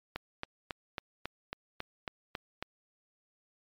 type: click train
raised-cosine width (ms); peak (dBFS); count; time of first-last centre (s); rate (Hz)
0.3; -19; 10; 0.16-2.626; 3.65
effects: MP3 96 kbps